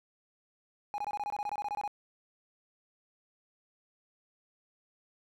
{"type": "tone bursts", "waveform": "triangle", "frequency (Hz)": 827, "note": "G#5", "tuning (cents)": -8, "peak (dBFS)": -30, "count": 15, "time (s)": [0.94, 1.877], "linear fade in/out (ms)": 0, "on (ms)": 41, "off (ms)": 23, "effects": []}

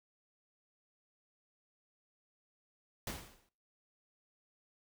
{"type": "noise with exponential decay", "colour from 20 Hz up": "pink", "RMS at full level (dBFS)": -38, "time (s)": [3.07, 3.49], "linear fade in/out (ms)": 2, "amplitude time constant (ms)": 91, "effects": ["noise-tail reverb RT60 0.4 s tail -18 dB re dry"]}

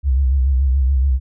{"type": "tone with vibrato", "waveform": "sine", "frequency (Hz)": 66.5, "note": "C2", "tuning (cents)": 29, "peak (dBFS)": -12, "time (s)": [0.03, 1.2], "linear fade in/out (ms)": 50, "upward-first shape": "sine", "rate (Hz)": 7, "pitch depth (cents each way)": 91, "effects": []}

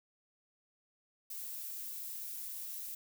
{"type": "noise", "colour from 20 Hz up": "violet", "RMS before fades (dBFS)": -43, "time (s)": [1.3, 2.95], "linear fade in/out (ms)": 5, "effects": []}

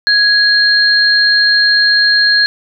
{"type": "tone pair together", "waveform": "sine", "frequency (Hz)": [1661.2, 4218], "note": ["G#6", "C8"], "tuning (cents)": [0, 13], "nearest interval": "octave + major third", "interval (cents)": 1613, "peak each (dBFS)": -10, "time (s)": [0.07, 2.46], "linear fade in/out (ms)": 0, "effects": []}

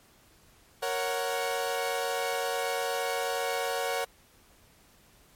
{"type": "chord", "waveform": "sawtooth", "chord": "F# major", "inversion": "first", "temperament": "equal", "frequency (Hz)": [466.2, 554.4, 740], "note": ["A#4", "C#5", "F#5"], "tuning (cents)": [0, 0, 0], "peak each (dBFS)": -29, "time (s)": [0.82, 4.05], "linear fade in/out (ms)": 10, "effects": ["pink hiss -60 dBFS RMS until 5.35 s", "MP3 64 kbps"]}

